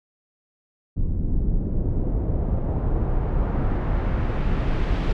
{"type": "noise with low-pass filter sweep", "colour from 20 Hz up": "brown", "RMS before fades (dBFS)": -22, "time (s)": [0.96, 5.13], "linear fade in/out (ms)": 10, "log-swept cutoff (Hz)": [230, 3700], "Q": 0.88, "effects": []}